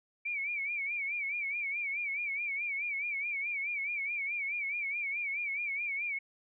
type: tone with vibrato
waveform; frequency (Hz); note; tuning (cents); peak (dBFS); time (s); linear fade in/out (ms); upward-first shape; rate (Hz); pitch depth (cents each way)
sine; 2300; D7; -37; -32; 0.25-6.19; 10; sine; 4.7; 98
effects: none